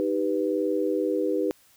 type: chord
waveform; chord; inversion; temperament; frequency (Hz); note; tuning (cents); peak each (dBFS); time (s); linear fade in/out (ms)
sine; Eb augmented; none; equal; 311.1 / 392 / 493.9; Eb4 / G4 / B4; 0 / 0 / 0; -27; 0-1.51; 0
effects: white hiss -59 dBFS RMS until 1.76 s